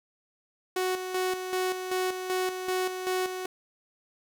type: tone with tremolo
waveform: sawtooth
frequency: 370 Hz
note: F#4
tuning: in tune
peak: -22 dBFS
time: 0.76-3.46 s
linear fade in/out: 5 ms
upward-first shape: square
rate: 2.6 Hz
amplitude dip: 55%
effects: 9-bit